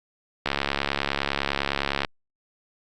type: click train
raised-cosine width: 0.3 ms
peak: -7 dBFS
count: 112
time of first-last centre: 0.46-2.048 s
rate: 69.9 Hz
effects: Opus 48 kbps